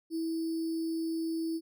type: tone with sample-and-hold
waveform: sine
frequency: 326.2 Hz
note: E4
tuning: 18 cents flat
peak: -30 dBFS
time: 0.1-1.61 s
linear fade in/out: 50 ms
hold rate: 4900 Hz
effects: none